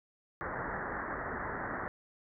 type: low-pass noise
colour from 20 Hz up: white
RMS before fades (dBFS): -38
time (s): 0.41-1.88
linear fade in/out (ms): 0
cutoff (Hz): 1900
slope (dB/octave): 96
effects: none